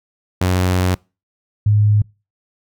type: tone pair in turn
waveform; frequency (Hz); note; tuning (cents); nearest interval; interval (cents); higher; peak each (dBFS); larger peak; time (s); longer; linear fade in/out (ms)
sawtooth / sine; 91.5 / 104.78; F#2 / G#2; -19 / +16; major second; 235; second; -10; neither; 0.41-0.95 / 1.66-2.02; first; 5
effects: noise-tail reverb RT60 0.3 s tail -26 dB re dry